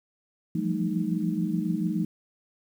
sine tone cluster, 170.2 / 177.1 / 196.2 / 220.4 / 310.7 Hz, F3 / F3 / G3 / A3 / D#4, -44 / +24 / +2 / +3 / -2 cents, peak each -31 dBFS, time 0.55-2.05 s, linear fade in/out 5 ms, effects 9-bit

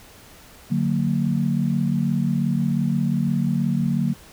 sine chord, D augmented, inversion none, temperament just, 146.83 / 183.54 / 229.4 Hz, D3 / F#3 / A#3, 0 / -14 / -28 cents, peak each -23 dBFS, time 0.7-4.14 s, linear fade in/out 20 ms, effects pink hiss -47 dBFS RMS until 4.32 s

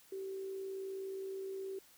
sine tone with amplitude modulation, 385.2 Hz, G4, 30 cents flat, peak -38 dBFS, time 0.12-1.79 s, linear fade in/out 5 ms, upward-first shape sine, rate 59.1 Hz, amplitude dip 30%, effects white hiss -63 dBFS RMS until 1.97 s

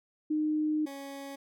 sine / 20% pulse tone pair in turn, 306.3 / 277 Hz, D#4 / C#4, -27 / -1 cents, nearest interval major second, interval 174 cents, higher first, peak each -26 / -35 dBFS, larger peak first, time 0.3-0.86 / 0.86-1.36 s, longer first, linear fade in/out 10 ms, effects none

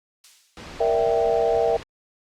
violet noise with exponential decay, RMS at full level -33 dBFS, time 0.24-0.93 s, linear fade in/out 1 ms, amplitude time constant 150 ms
pink noise, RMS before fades -38 dBFS, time 0.57-1.83 s, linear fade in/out 0 ms
sine chord, E half-diminished seventh, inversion second, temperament equal, 466.2 / 587.3 / 659.3 / 784 Hz, Bb4 / D5 / E5 / G5, 0 / 0 / 0 / 0 cents, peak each -21 / -27 / -22 / -26 dBFS, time 0.8-1.77 s, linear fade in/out 5 ms
effects low-pass 5000 Hz 12 dB/octave + Opus 48 kbps

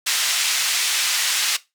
pink band-pass noise, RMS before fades -21 dBFS, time 0.06-1.57 s, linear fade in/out 10 ms, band 2400 to 9000 Hz, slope 12 dB/octave, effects noise-tail reverb RT60 0.2 s tail -17 dB re dry

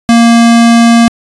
square tone, 232.8 Hz, A#3, 2 cents flat, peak -3 dBFS, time 0.09-1.08 s, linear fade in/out 0 ms, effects resampled to 22050 Hz

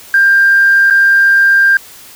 sine tone with dropouts, 1592 Hz, G6, 26 cents sharp, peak -4 dBFS, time 0.14-1.77 s, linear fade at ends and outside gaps 2 ms, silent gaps 0.901-0.907 s, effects tanh soft clip ceiling 0 dBFS + white hiss -36 dBFS RMS until 2.15 s

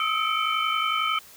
sine tone cluster, 1260 / 1311 / 2207 / 2327 / 3067 Hz, D#6 / E6 / C#7 / D7 / G7, +21 / -10 / -8 / -17 / -38 cents, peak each -26 / -28 / -34 / -31 / -29 dBFS, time 0-1.19 s, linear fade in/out 2 ms, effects white hiss -49 dBFS RMS until 1.36 s

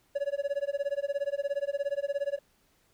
triangle tone with tremolo, 565 Hz, C#5, 33 cents sharp, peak -23 dBFS, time 0.15-2.39 s, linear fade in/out 10 ms, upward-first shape sine, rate 17 Hz, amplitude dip 100%, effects pink hiss -68 dBFS RMS until 2.93 s

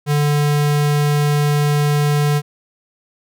square tone, 146.83 Hz, D3, in tune, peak -14 dBFS, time 0.06-2.42 s, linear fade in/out 50 ms, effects none

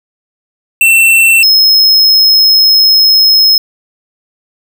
square tone pair in turn, 2690 / 5161 Hz, E7 / E8, +34 / -38 cents, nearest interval major seventh, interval 1128 cents, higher second, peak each -4 dBFS, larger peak neither, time 0.81-1.43 / 1.43-3.58 s, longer second, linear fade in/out 2 ms, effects none

